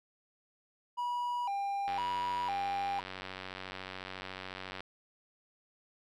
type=tone with vibrato; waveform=triangle; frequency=880 Hz; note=A5; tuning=in tune; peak=-30 dBFS; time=0.97-3.01 s; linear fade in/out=20 ms; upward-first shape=square; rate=0.99 Hz; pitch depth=170 cents each way
type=click train; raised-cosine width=0.3 ms; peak=-25 dBFS; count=276; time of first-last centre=1.88-4.806 s; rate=94 Hz
effects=none